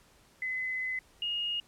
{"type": "tone pair in turn", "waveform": "sine", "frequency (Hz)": [2029, 2858], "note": ["B6", "F7"], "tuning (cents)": [46, 39], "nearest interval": "tritone", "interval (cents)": 593, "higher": "second", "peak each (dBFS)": [-31, -30], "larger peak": "second", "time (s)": [[0.42, 0.99], [1.22, 1.6]], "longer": "first", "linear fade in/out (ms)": 2, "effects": ["pink hiss -62 dBFS RMS until 1.67 s", "low-pass 12000 Hz 12 dB/octave"]}